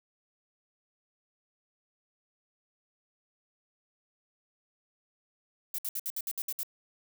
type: noise bursts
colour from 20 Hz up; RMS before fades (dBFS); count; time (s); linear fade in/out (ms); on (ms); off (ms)
violet; -34; 9; 5.74-6.632; 2; 44; 62
effects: none